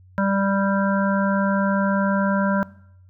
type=harmonic tone; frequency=196.7 Hz; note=G3; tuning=6 cents sharp; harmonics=1 / 3 / 5 / 7 / 8; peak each=-20 / -25 / -27 / -28 / -29 dBFS; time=0.18-2.63 s; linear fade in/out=0 ms; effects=noise-tail reverb RT60 0.7 s tail -20 dB re dry + added 92 Hz sine -47 dBFS peak until 3.09 s